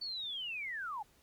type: linear sweep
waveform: sine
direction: down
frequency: 4533 to 783 Hz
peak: -37 dBFS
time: 0.01-1.03 s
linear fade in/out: 10 ms
effects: pink hiss -67 dBFS RMS until 1.22 s + MP3 96 kbps